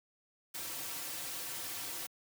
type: noise with comb filter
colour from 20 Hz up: white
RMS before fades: -41 dBFS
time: 0.54-2.07 s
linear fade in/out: 10 ms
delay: 4.8 ms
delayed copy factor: -0.75
effects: high-pass 100 Hz 12 dB/octave